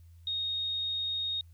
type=tone; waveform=sine; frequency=3724 Hz; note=A#7; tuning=2 cents flat; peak=-30 dBFS; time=0.27-1.41 s; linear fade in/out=2 ms; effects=added 84 Hz sine -51 dBFS peak until 1.53 s + white hiss -73 dBFS RMS until 1.53 s